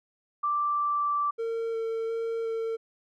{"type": "tone with pitch glide", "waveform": "sine", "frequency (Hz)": [1174.7, 1166.6], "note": ["D6", "D6"], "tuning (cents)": [0, -12], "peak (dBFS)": -24, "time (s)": [0.43, 1.31], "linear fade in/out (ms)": 10, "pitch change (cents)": -12, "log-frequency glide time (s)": [0.61, 1.14]}
{"type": "tone with vibrato", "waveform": "triangle", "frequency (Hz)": 454.1, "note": "A#4", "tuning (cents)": -45, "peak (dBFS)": -26, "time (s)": [1.38, 2.77], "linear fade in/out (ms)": 20, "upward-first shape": "square", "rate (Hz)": 1.4, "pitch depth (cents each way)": 9}
{"effects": []}